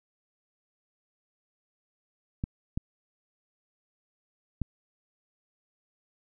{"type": "clicks", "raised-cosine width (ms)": 5, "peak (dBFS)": -17, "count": 3, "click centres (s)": [2.439, 2.775, 4.617], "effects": []}